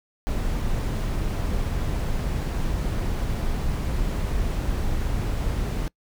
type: noise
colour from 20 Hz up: brown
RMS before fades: -25 dBFS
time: 0.27-5.88 s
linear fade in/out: 0 ms
effects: noise-tail reverb RT60 0.1 s tail -24 dB re dry